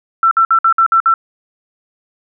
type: tone bursts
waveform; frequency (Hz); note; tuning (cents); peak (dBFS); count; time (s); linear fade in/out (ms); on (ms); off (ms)
sine; 1341; E6; +29; -7; 7; 0.23-1.14; 2; 82; 56
effects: none